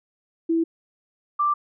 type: tone pair in turn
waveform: sine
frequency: 329.6 / 1177.2 Hz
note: E4 / D6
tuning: 0 / +4 cents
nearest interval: octave + minor seventh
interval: 2204 cents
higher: second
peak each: -18 dBFS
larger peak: neither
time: 0.49-0.64 / 1.39-1.54 s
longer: neither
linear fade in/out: 10 ms
effects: none